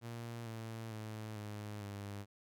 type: tone with pitch steps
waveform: sawtooth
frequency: 116.9 / 112.72 / 108.69 / 104.81 / 101.06 Hz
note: A#2 / A2 / A2 / G#2 / G#2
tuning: +5 / +42 / -21 / +16 / -47 cents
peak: -39 dBFS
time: 0.01-2.26 s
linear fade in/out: 50 ms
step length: 450 ms
effects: none